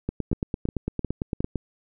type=two click trains; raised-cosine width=3 ms; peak=-13 / -13 dBFS; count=4 / 14; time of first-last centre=0.33-1.405 / 0.09-1.557 s; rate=2.79 / 8.86 Hz; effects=none